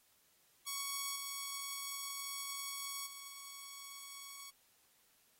5% pulse tone with level steps, 1115 Hz, C#6, 10 cents sharp, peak -27 / -30 / -37 dBFS, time 0.66-4.51 s, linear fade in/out 20 ms, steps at 1.15 / 3.06 s, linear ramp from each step 10 ms, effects white hiss -71 dBFS RMS until 5.39 s + AAC 48 kbps

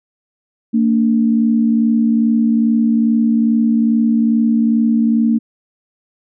sine tone pair together, 227.6 / 290 Hz, A#3 / D4, -41 / -22 cents, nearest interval major third, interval 419 cents, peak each -11 / -19 dBFS, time 0.73-5.39 s, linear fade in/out 20 ms, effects none

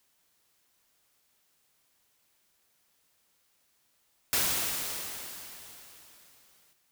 white noise with exponential decay, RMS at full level -26 dBFS, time 4.33-6.73 s, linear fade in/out 0 ms, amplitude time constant 520 ms, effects white hiss -71 dBFS RMS until 6.91 s

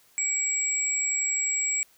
sine tone pair together, 2285 / 7686 Hz, D7 / B8, -48 / -48 cents, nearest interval octave + major sixth, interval 2100 cents, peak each -30 / -25 dBFS, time 0.18-1.83 s, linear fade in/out 0 ms, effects white hiss -60 dBFS RMS until 1.97 s

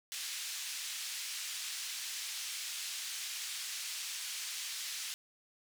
white band-pass noise, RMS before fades -41 dBFS, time 0.12-5.14 s, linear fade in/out 0 ms, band 2300 to 7000 Hz, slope 12 dB/octave, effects none

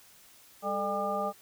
harmonic tone with a mistuned harmonic, 200.8 Hz, G3, 42 cents sharp, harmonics 1 / 2 / 3 / 4 / 6, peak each -38 / -38 / -33 / -34 / -34 dBFS, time 0.62-1.33 s, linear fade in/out 50 ms, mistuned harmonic 2, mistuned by +150 cents, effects white hiss -57 dBFS RMS until 1.41 s

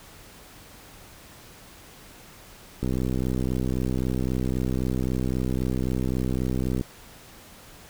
click train, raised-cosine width 3 ms, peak -14 dBFS, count 255, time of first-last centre 2.83-6.811 s, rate 63.8 Hz, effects pink hiss -48 dBFS RMS until 7.89 s

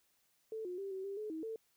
sine tone with pitch steps, 441.3 / 359.7 / 393 / 380.6 / 395.8 / 426.9 / 318.7 / 446.2 Hz, A4 / F#4 / G4 / F#4 / G4 / G#4 / D#4 / A4, +5 / -49 / +4 / +49 / +17 / +48 / +42 / +24 cents, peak -39 dBFS, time 0.52-1.56 s, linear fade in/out 2 ms, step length 130 ms, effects white hiss -75 dBFS RMS until 1.76 s

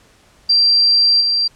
sine tone with level steps, 4718 Hz, D8, 7 cents sharp, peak -9 / -13 dBFS, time 0.49-1.48 s, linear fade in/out 10 ms, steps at 1.2 s, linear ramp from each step 20 ms, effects pink hiss -51 dBFS RMS until 1.55 s + low-pass 9000 Hz 12 dB/octave

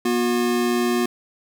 square tone pair together, 240.5 / 360 Hz, B3 / F#4, -46 / -47 cents, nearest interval perfect fifth, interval 699 cents, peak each -22 dBFS, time 0.05-1.06 s, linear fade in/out 5 ms, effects none

